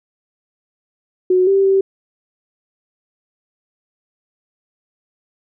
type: tone with pitch steps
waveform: sine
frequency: 367.7 / 390.8 / 387.3 Hz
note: F#4 / G4 / G4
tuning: -11 / -5 / -21 cents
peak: -10 dBFS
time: 1.3-1.81 s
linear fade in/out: 5 ms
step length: 170 ms
effects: none